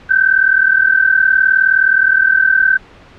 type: tone pair together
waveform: sine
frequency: 1526.7 / 1566 Hz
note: G6 / G6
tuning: -46 / -2 cents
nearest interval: unison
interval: 44 cents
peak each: -11 dBFS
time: 0.09-2.78 s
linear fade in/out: 20 ms
effects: pink hiss -41 dBFS RMS until 3.18 s + low-pass 3000 Hz 12 dB/octave